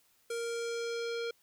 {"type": "tone with low-pass filter sweep", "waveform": "square", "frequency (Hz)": 466.2, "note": "A#4", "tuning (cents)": 0, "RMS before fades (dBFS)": -36, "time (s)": [0.3, 1.31], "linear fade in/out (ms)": 5, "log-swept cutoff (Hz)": [9600, 4000], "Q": 1.7, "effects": ["white hiss -69 dBFS RMS until 1.42 s"]}